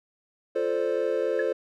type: chord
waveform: triangle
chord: D minor seventh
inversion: first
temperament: equal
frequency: 349.2 / 440 / 523.3 / 587.3 Hz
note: F4 / A4 / C5 / D5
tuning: 0 / 0 / 0 / 0 cents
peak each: -30 / -26 / -25 / -31 dBFS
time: 0.55-1.53 s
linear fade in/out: 10 ms
type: tone with exponential decay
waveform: sine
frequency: 1701 Hz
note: G#6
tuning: 41 cents sharp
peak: -25 dBFS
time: 1.39-1.48 s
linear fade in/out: 5 ms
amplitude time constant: 18 ms
effects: none